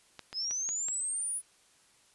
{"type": "clicks", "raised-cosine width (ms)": 0.2, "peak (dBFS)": -25, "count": 5, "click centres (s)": [0.193, 0.329, 0.51, 0.69, 0.885]}
{"type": "linear sweep", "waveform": "sine", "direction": "up", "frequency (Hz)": [4978, 9990], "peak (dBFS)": -31, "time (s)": [0.33, 1.42], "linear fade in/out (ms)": 50}
{"effects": ["white hiss -64 dBFS RMS until 2.14 s", "resampled to 24000 Hz"]}